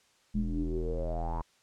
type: tone with low-pass filter sweep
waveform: square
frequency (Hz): 41.2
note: E1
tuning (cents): 0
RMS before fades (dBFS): -32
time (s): 0.34-1.42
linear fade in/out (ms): 10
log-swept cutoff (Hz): 200 to 1000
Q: 9.8
effects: white hiss -66 dBFS RMS until 1.62 s + low-pass 7000 Hz 12 dB/octave